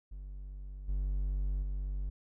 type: tone with level steps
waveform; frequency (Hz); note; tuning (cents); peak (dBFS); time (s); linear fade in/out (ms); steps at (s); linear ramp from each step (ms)
triangle; 48.15; G1; -30; -39 / -28 / -31; 0.11-2.1; 10; 0.88 / 1.62; 10
effects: none